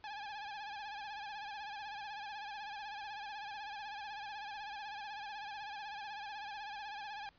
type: tone with vibrato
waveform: sawtooth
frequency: 830.6 Hz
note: G#5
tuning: in tune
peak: -39 dBFS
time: 0.04-7.29 s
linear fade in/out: 0 ms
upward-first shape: sine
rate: 16 Hz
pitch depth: 76 cents each way
effects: pink hiss -68 dBFS RMS until 7.38 s + resampled to 11025 Hz